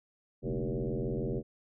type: tone with frequency modulation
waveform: sine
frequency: 121.6 Hz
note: B2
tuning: 26 cents flat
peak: -30 dBFS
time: 0.42-1.43 s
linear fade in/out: 50 ms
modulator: 86.5 Hz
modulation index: 4.5
effects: none